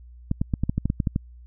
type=clicks; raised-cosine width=5 ms; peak=-10 dBFS; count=11; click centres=0.314 / 0.415 / 0.538 / 0.636 / 0.695 / 0.78 / 0.856 / 0.901 / 1.002 / 1.072 / 1.161 s; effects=added 60 Hz sine -43 dBFS peak until 1.46 s